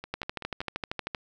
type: two click trains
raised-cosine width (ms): 0.3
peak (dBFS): -15 / -22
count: 14 / 4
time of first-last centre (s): 0.14-1.148 / 0.04-0.615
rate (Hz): 12.9 / 5.22
effects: none